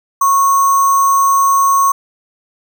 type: tone with sample-and-hold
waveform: sine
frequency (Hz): 1100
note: C#6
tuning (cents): -14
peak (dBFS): -8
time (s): 0.21-1.92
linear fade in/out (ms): 5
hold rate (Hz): 7350
effects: none